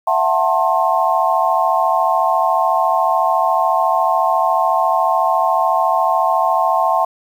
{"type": "chord", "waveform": "sine", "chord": "F# half-diminished seventh", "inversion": "third", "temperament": "just", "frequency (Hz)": [666, 740, 888, 1065.6], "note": ["E5", "F#5", "A5", "C6"], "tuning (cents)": [18, 0, 16, 31], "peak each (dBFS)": -18, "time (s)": [0.07, 7.05], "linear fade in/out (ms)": 5, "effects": ["7-bit"]}